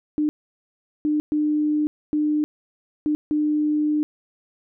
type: tone bursts at uneven times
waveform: sine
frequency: 301 Hz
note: D4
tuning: 43 cents sharp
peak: -18 dBFS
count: 6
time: 0.18-0.29 / 1.05-1.2 / 1.32-1.87 / 2.13-2.44 / 3.06-3.15 / 3.31-4.03 s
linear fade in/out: 0 ms
effects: none